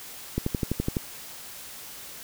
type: click train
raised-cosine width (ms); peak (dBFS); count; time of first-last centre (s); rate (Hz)
3; -12; 8; 0.38-0.968; 11.9
effects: white hiss -42 dBFS RMS until 2.23 s